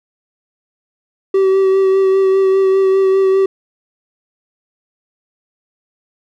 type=tone with vibrato; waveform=triangle; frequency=384.2 Hz; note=G4; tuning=35 cents flat; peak=-7 dBFS; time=1.34-3.46 s; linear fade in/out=5 ms; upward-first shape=sine; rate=5 Hz; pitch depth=17 cents each way; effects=none